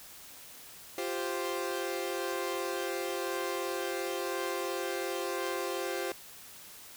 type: chord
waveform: sawtooth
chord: F suspended second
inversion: none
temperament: equal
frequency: 349.2 / 392 / 523.3 Hz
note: F4 / G4 / C5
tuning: 0 / 0 / 0 cents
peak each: -33 dBFS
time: 0.98-6.12 s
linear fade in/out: 2 ms
effects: white hiss -50 dBFS RMS until 6.96 s